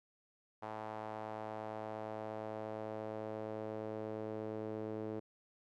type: tone with band-pass filter sweep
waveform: sawtooth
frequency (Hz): 108.6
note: A2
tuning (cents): -22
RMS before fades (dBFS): -43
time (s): 0.62-5.2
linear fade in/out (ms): 10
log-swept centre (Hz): 840 to 410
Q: 2.1
effects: none